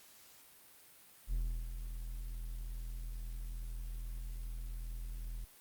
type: tone with ADSR envelope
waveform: triangle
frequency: 41.2 Hz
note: E1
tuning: in tune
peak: -29 dBFS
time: 1.27-5.45 s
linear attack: 57 ms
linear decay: 330 ms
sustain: -8 dB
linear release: 9 ms
effects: white hiss -60 dBFS RMS until 5.6 s + Opus 48 kbps